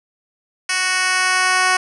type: tone with high-pass filter sweep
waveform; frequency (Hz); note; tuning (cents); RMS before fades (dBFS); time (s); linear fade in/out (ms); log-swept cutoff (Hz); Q
10% pulse; 370; F#4; 0; -17; 0.69-1.77; 5; 2100 to 810; 0.8
effects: resampled to 24000 Hz + 7-bit